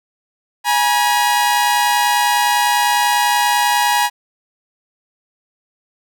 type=tone pair together; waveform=sawtooth; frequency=830.6 / 960.7 Hz; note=G#5 / B5; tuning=0 / -48 cents; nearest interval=minor third; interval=252 cents; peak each=-12 dBFS; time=0.64-4.1 s; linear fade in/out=50 ms; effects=none